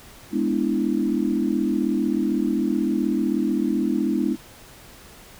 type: chord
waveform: sine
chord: E dominant seventh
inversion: first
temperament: equal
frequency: 207.7 / 246.9 / 293.7 / 329.6 Hz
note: G#3 / B3 / D4 / E4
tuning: 0 / 0 / 0 / 0 cents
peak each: -25 dBFS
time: 0.31-4.37 s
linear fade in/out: 50 ms
effects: pink hiss -46 dBFS RMS until 5.39 s